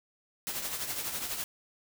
white noise with tremolo, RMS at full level -33 dBFS, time 0.47-1.44 s, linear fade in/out 0 ms, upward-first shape triangle, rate 12 Hz, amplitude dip 60%, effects none

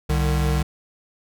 square tone pair together, 65.41 / 150.97 Hz, C2 / D3, 0 / +48 cents, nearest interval octave + major second, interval 1448 cents, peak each -21 / -23 dBFS, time 0.09-0.63 s, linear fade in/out 10 ms, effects none

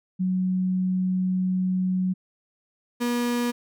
sine / 35% pulse tone pair in turn, 185 / 240.9 Hz, F#3 / B3, 0 / -43 cents, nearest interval perfect fourth, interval 457 cents, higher second, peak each -21 dBFS, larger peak neither, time 0.19-2.14 / 3-3.52 s, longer first, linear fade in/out 20 ms, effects none

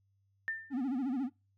sine tone with exponential decay, 1793 Hz, A6, 32 cents sharp, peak -30 dBFS, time 0.48-0.83 s, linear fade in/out 0 ms, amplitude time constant 76 ms
triangle tone with vibrato, 261.6 Hz, C4, in tune, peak -29 dBFS, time 0.7-1.3 s, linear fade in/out 50 ms, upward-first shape sine, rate 14 Hz, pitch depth 150 cents each way
effects noise-tail reverb RT60 0.3 s tail -25 dB re dry + added 98 Hz sine -70 dBFS peak until 1.57 s

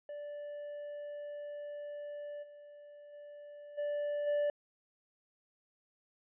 triangle tone with level steps, 585 Hz, D5, 7 cents flat, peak -39 / -49 / -46 / -31 / -27 dBFS, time 0.09-4.5 s, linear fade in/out 2 ms, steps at 2.42 / 3.12 / 3.77 / 4.26 s, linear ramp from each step 20 ms, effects resampled to 8000 Hz

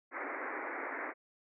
white band-pass noise, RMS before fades -40 dBFS, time 0.11-1.14 s, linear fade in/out 50 ms, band 260 to 2200 Hz, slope 96 dB/octave, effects none

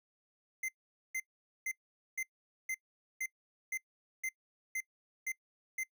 square tone bursts, 2075 Hz, C7, 15 cents flat, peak -35 dBFS, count 11, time 0.63-5.835 s, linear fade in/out 5 ms, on 55 ms, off 460 ms, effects noise-tail reverb RT60 0.1 s tail -23 dB re dry

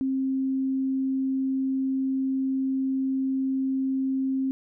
sine tone, 265.8 Hz, C4, 27 cents sharp, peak -23 dBFS, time 0.01-4.51 s, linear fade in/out 0 ms, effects none

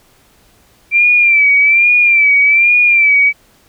sine tone with vibrato, 2349 Hz, D7, in tune, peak -6 dBFS, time 0.91-3.33 s, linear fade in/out 50 ms, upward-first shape sine, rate 1.2 Hz, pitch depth 70 cents each way, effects pink hiss -50 dBFS RMS until 3.68 s

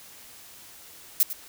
violet noise with echo, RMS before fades -19 dBFS, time 1.2-1.23 s, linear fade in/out 0 ms, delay 100 ms, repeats 1, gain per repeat -13 dB, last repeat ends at 1.33 s, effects white hiss -48 dBFS RMS until 1.48 s

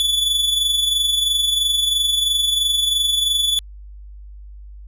45% pulse tone with amplitude modulation, 3450 Hz, A7, 35 cents flat, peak -14 dBFS, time 0-3.59 s, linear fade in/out 0 ms, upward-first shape sine, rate 23 Hz, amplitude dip 50%, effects added 50 Hz sine -35 dBFS peak until 4.87 s + resampled to 32000 Hz

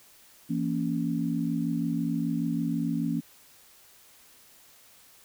sine chord, A# diminished, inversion second, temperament just, 167.82 / 233.1 / 279.7 Hz, E3 / A#3 / C#4, +31 / 0 / +16 cents, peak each -30 dBFS, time 0.49-3.21 s, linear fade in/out 20 ms, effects white hiss -56 dBFS RMS until 5.24 s

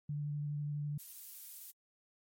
sine tone with vibrato, 146.83 Hz, D3, in tune, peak -35 dBFS, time 0.09-0.98 s, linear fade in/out 5 ms, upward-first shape sine, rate 12 Hz, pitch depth 12 cents each way
violet noise, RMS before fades -48 dBFS, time 0.98-1.72 s, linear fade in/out 20 ms
effects MP3 64 kbps

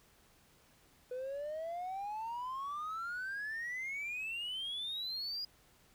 triangle exponential sweep, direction up, 493.9 to 4918 Hz, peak -35 dBFS, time 1.11-5.45 s, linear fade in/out 5 ms, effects tanh soft clip ceiling -33 dBFS + pink hiss -66 dBFS RMS until 5.94 s

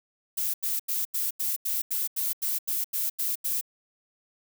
violet noise bursts, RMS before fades -28 dBFS, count 13, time 0.37-3.612 s, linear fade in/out 10 ms, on 170 ms, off 86 ms, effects none

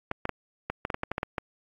clicks, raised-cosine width 0.5 ms, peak -14 dBFS, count 12, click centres 0.114 / 0.254 / 0.293 / 0.7 / 0.851 / 0.902 / 0.944 / 1.034 / 1.116 / 1.181 / 1.231 / 1.382 s, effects AAC 64 kbps

